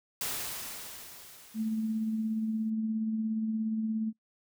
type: noise with exponential decay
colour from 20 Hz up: white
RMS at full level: -33 dBFS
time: 0.21-2.7 s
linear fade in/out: 2 ms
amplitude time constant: 540 ms
type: tone with tremolo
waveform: sine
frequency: 220 Hz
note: A3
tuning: in tune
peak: -27 dBFS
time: 1.54-4.13 s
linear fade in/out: 50 ms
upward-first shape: sine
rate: 17 Hz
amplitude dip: 30%
effects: noise-tail reverb RT60 0.1 s tail -23 dB re dry